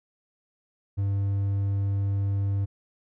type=tone with hard clipping; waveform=triangle; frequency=99.2 Hz; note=G2; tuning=21 cents sharp; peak=-24 dBFS; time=0.97-2.66 s; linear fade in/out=20 ms; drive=6 dB; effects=none

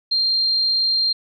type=tone; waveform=sine; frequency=4186 Hz; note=C8; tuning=in tune; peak=-16 dBFS; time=0.11-1.13 s; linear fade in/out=10 ms; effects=none

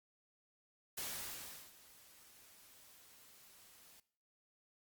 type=noise with ADSR envelope; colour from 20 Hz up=white; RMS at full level=-42 dBFS; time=0.97-4 s; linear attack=11 ms; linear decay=730 ms; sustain=-20 dB; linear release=3 ms; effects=noise-tail reverb RT60 0.5 s tail -18 dB re dry + Opus 48 kbps

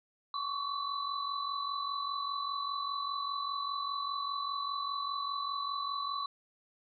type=tone cluster; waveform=sine; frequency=1092 / 1137 / 3992 Hz; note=C#6 / C#6 / B7; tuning=-26 / +44 / +18 cents; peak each=-40 / -35 / -40 dBFS; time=0.34-6.26 s; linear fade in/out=2 ms; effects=none

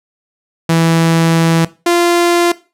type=tone pair in turn; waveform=sawtooth; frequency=164.8 / 346 Hz; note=E3 / F4; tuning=0 / -16 cents; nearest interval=octave + minor second; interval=1284 cents; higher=second; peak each=-5 / -5 dBFS; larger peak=neither; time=0.69-1.65 / 1.86-2.52 s; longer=first; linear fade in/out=5 ms; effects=noise-tail reverb RT60 0.3 s tail -18 dB re dry + low-pass 12000 Hz 12 dB/octave

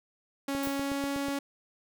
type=tone with pitch glide; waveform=sawtooth; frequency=276.9 to 279.6 Hz; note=C#4 to C#4; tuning=-2 to +15 cents; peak=-26 dBFS; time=0.48-1.39 s; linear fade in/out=5 ms; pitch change=+17 cents; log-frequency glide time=0.66-1.1 s
type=click train; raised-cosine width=2 ms; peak=-26 dBFS; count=7; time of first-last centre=0.55-1.284 s; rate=8.17 Hz
type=noise with exponential decay; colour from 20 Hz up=violet; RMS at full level=-36 dBFS; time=0.63-0.95 s; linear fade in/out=5 ms; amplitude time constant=68 ms
effects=none

